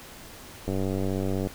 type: click train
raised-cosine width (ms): 2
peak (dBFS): -16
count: 77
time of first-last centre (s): 0.68-1.472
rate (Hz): 96
effects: pink hiss -45 dBFS RMS until 1.54 s